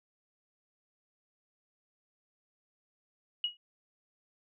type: tone with exponential decay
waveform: sine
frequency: 2900 Hz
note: F#7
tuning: 35 cents flat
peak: -25 dBFS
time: 3.44-3.57 s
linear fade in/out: 2 ms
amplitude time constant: 28 ms
effects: none